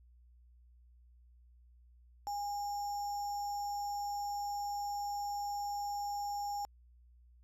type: tone with sample-and-hold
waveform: sine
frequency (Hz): 817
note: G#5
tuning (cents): -29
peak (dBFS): -35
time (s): 2.27-6.65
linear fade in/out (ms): 0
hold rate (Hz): 6300
effects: added 60 Hz sine -59 dBFS peak until 7.43 s + low-pass 12000 Hz 12 dB/octave